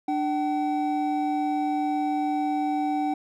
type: tone pair together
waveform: triangle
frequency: 297 / 763.7 Hz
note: D4 / G5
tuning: +20 / -45 cents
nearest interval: octave + major third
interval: 1635 cents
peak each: -24 dBFS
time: 0.08-3.14 s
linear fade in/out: 5 ms
effects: none